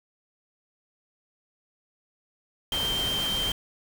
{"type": "tone in noise", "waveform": "sine", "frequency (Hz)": 3146, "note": "G7", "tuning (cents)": 6, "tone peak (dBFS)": -26, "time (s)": [2.72, 3.52], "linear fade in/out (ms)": 2, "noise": "pink", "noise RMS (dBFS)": -33, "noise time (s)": [2.72, 3.52], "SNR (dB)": 4, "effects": []}